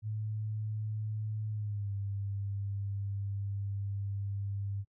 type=tone with pitch glide; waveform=sine; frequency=107.5 to 99.72 Hz; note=A2 to G2; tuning=-40 to +30 cents; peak=-33 dBFS; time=0.02-4.85 s; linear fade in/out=50 ms; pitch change=-130 cents; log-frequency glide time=1.49-1.93 s; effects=noise-tail reverb RT60 0.1 s tail -26 dB re dry